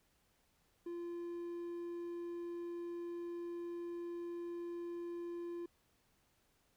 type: tone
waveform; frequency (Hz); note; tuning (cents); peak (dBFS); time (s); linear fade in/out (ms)
triangle; 344.8; F4; -22; -39; 0.86-5.66; 5
effects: pink hiss -75 dBFS RMS until 6.76 s